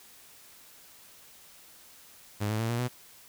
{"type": "tone with pitch steps", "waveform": "sawtooth", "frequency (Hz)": [103.83, 108.49, 113.36, 118.45, 123.76], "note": ["G#2", "A2", "A#2", "A#2", "B2"], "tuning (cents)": [0, -24, -48, 28, 4], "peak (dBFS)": -24, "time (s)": [2.4, 2.885], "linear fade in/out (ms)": 20, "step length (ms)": 97, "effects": ["white hiss -54 dBFS RMS until 3.28 s"]}